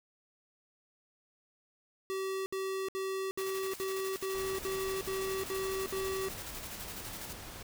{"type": "tone bursts", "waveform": "square", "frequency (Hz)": 383.6, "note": "G4", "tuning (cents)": -37, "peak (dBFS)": -34, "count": 10, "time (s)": [2.1, 6.285], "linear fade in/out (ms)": 0, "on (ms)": 360, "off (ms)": 65}
{"type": "noise with tremolo", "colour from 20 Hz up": "white", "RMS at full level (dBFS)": -44, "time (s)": [3.38, 7.33], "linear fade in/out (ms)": 2, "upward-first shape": "square", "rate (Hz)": 12, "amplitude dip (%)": 50}
{"type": "noise", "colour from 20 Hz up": "pink", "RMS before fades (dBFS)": -46, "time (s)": [4.34, 7.63], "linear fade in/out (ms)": 5}
{"effects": []}